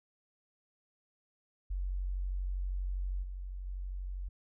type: tone with level steps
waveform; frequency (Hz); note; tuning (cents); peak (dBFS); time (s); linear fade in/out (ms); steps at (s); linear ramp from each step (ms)
sine; 46.25; F#1; 0; -32 / -38 / -36; 1.7-4.29; 10; 3.22 / 3.65; 20
effects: none